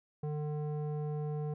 square tone with low-pass filter, 150 Hz, D3, 37 cents sharp, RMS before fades -36 dBFS, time 0.23-1.54 s, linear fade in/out 5 ms, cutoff 610 Hz, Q 1.4, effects none

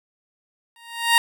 15% pulse tone with exponential growth, 932.3 Hz, A#5, in tune, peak -4 dBFS, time 0.76-1.18 s, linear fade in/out 1 ms, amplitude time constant 90 ms, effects none

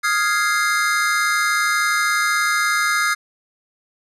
square chord, F minor seventh, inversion third, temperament equal, 1244.5 / 1396.9 / 1661.2 / 2093 Hz, Eb6 / F6 / Ab6 / C7, 0 / 0 / 0 / 0 cents, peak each -23 dBFS, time 0.03-3.15 s, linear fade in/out 20 ms, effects low-pass 12000 Hz 12 dB/octave

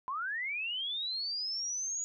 sine linear sweep, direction up, 987.8 to 6830 Hz, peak -33 dBFS, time 0.08-2.04 s, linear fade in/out 0 ms, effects none

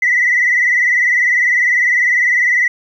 sine tone with vibrato, 1975.5 Hz, B6, in tune, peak -9 dBFS, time 0.02-2.68 s, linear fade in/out 5 ms, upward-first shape sine, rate 20 Hz, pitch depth 68 cents each way, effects tanh soft clip ceiling -6 dBFS + 8-bit

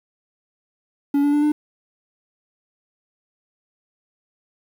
triangle tone with pitch steps, 283.7 / 288.8 / 294 / 299.4 Hz, C#4 / D4 / D4 / D4, +40 / -29 / +2 / +33 cents, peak -13 dBFS, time 1.14-1.52 s, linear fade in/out 5 ms, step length 95 ms, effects 8-bit

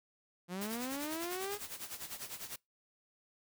sawtooth linear sweep, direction up, 171.4 to 419.8 Hz, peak -34 dBFS, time 0.48-1.59 s, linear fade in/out 50 ms
white noise with tremolo, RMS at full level -42 dBFS, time 0.61-2.56 s, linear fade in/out 5 ms, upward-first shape sine, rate 10 Hz, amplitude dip 75%
effects noise-tail reverb RT60 0.2 s tail -26 dB re dry

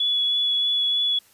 sine tone with vibrato, 3401 Hz, G#7, 40 cents sharp, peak -19 dBFS, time 0-1.19 s, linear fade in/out 5 ms, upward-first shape sine, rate 3.2 Hz, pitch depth 10 cents each way, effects white hiss -56 dBFS RMS until 1.33 s + resampled to 32000 Hz

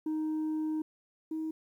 sine tone pair in turn, 311.4 / 316.5 Hz, D#4 / D#4, +2 / +30 cents, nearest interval unison, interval 28 cents, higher second, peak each -27 / -31 dBFS, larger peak first, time 0.06-0.82 / 1.31-1.51 s, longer first, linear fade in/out 5 ms, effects tanh soft clip ceiling -29 dBFS + 11-bit

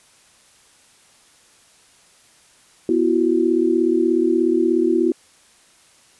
sine chord, B suspended fourth, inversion none, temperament equal with one note detuned, 246.9 / 333.3 / 370 Hz, B3 / E4 / F#4, 0 / +19 / 0 cents, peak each -22 / -17 / -19 dBFS, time 2.89-5.12 s, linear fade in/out 2 ms, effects white hiss -53 dBFS RMS until 6.19 s + resampled to 24000 Hz

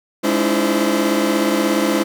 40% pulse tone cluster, 208.8 / 288.4 / 321 / 337.8 / 518 Hz, G#3 / D4 / E4 / E4 / C5, +10 / -31 / -46 / +42 / -17 cents, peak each -21 dBFS, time 0.23-2.04 s, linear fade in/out 20 ms, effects none

